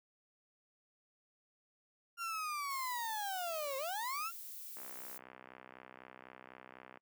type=linear two-way sweep; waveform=35% pulse; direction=down then up; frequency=1396.9 to 523.3 to 1396.9 Hz; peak=-36 dBFS; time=2.17-4.32 s; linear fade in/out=50 ms; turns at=3.77 s
type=noise; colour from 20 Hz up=violet; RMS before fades=-48 dBFS; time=2.7-5.18 s; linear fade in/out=5 ms
type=click train; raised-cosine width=0.5 ms; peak=-36 dBFS; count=142; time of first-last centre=4.77-6.973 s; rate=64 Hz
effects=noise-tail reverb RT60 0.1 s tail -26 dB re dry + high-pass 200 Hz 12 dB/octave